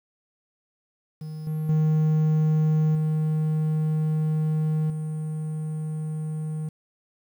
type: tone with level steps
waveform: triangle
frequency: 155.56 Hz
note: D#3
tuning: in tune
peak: -30 / -23 / -16 / -19 / -25 dBFS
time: 1.21-6.69 s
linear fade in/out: 5 ms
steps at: 1.47 / 1.69 / 2.95 / 4.9 s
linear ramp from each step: 2 ms
effects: 9-bit